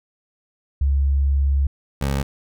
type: tone pair in turn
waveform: sine / 20% pulse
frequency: 69.3 / 69.01 Hz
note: C#2 / C#2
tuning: 0 / -7 cents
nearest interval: unison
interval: 7 cents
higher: first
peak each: -15 dBFS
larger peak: neither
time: 0.81-1.67 / 2.01-2.23 s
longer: first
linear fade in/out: 5 ms
effects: none